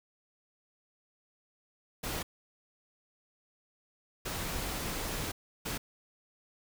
pink noise bursts at uneven times, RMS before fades -36 dBFS, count 3, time 2.03-2.23 / 4.25-5.32 / 5.65-5.78 s, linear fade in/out 10 ms, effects none

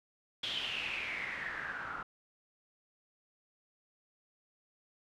white noise with low-pass filter sweep, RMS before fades -39 dBFS, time 0.43-2.03 s, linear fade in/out 5 ms, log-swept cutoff 3400 to 1300 Hz, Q 7.2, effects none

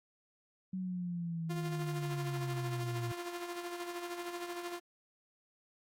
sine exponential sweep, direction down, 188.4 to 118 Hz, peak -35 dBFS, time 0.73-3.12 s, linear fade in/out 5 ms
sawtooth tone with tremolo, 349.2 Hz, F4, in tune, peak -34 dBFS, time 1.49-4.8 s, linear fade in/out 20 ms, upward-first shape sine, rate 13 Hz, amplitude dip 50%
effects AAC 48 kbps

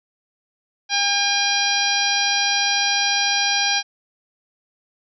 harmonic tone, 806 Hz, G5, 48 cents sharp, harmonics 1 / 2 / 3 / 4 / 5 / 6 / 7, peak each -25 / -25 / -25 / -25 / -25 / -25 / -25 dBFS, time 0.89-3.83 s, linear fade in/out 50 ms, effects none

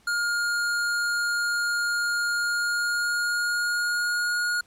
square tone with pitch glide, 1418 to 1437 Hz, F6 to F6, +26 to +49 cents, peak -24 dBFS, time 0.07-4.61 s, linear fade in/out 5 ms, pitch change +23 cents, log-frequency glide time 2.31-4.46 s, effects pink hiss -60 dBFS RMS until 4.66 s + low-pass 11000 Hz 12 dB/octave

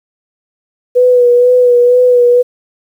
sine tone with vibrato, 491.9 Hz, B4, 7 cents flat, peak -4 dBFS, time 0.95-2.43 s, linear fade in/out 20 ms, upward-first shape sine, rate 2.1 Hz, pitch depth 29 cents each way, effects 7-bit

